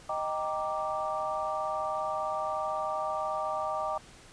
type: chord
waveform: sine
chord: Eb major seventh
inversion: none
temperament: equal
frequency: 622.3 / 784 / 932.3 / 1174.7 Hz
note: Eb5 / G5 / Bb5 / D6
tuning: 0 / 0 / 0 / 0 cents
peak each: -34 / -35 / -38 / -34 dBFS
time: 0.09-3.98 s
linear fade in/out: 5 ms
effects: pink hiss -53 dBFS RMS until 4.32 s + resampled to 22050 Hz